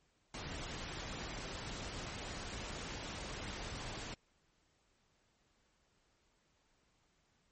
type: noise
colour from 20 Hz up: pink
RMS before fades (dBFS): -44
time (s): 0.34-4.14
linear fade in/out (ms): 2
effects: pink hiss -75 dBFS RMS until 7.51 s + MP3 32 kbps